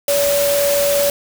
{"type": "tone in noise", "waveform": "sine", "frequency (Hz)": 570, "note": "C#5", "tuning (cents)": 48, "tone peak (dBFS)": -14, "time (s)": [0.08, 1.1], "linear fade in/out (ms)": 2, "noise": "white", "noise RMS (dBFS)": -21, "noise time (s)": [0.08, 1.1], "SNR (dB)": 4, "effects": []}